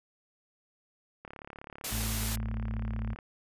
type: click train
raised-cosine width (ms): 0.5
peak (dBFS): -29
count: 70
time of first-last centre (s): 1.25-3.188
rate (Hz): 35.6
type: noise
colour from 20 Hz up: white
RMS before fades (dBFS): -35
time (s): 1.84-2.36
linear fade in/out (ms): 5
type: harmonic tone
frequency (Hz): 55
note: A1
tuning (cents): 0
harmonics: 1 / 2 / 4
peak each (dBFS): -33 / -36 / -39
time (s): 1.91-3.15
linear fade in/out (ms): 20
effects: resampled to 32000 Hz